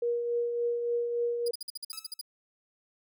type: tone with tremolo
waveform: sine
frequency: 475.1 Hz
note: A#4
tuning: 33 cents sharp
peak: -25 dBFS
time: 0.02-1.51 s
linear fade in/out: 5 ms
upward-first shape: triangle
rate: 3.5 Hz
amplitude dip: 45%
type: tone bursts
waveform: sawtooth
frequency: 4898 Hz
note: D#8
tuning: 28 cents flat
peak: -32 dBFS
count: 11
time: 1.46-2.213 s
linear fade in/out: 5 ms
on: 23 ms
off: 50 ms
type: tone with exponential decay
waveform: 5% pulse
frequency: 1300 Hz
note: E6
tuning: 24 cents flat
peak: -28 dBFS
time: 1.93-2.19 s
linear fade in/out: 0 ms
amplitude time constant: 56 ms
effects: none